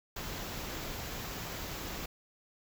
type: band-stop noise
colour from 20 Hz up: pink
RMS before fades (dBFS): -40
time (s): 0.16-2.06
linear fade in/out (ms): 5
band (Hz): 7800 to 11000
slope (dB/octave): 96
effects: none